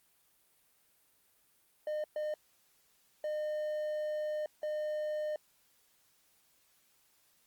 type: tone bursts at uneven times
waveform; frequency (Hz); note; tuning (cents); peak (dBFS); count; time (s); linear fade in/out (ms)
triangle; 608; D#5; -40; -31; 4; 1.87-2.04 / 2.16-2.34 / 3.24-4.46 / 4.63-5.36; 2
effects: white hiss -70 dBFS RMS until 7.46 s + Opus 32 kbps